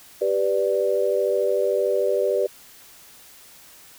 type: chord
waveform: sine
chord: G major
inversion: none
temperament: equal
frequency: 392 / 493.9 / 587.3 Hz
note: G4 / B4 / D5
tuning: 0 / 0 / 0 cents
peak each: -23 dBFS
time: 0.21-2.47 s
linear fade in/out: 10 ms
effects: white hiss -48 dBFS RMS until 3.98 s